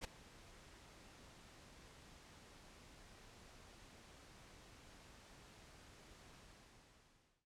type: noise with ADSR envelope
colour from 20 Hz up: pink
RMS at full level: -42 dBFS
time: 0.01-7.46 s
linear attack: 34 ms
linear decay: 9 ms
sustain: -19 dB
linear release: 1100 ms
effects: noise-tail reverb RT60 0.1 s tail -24 dB re dry + low-pass 8000 Hz 12 dB/octave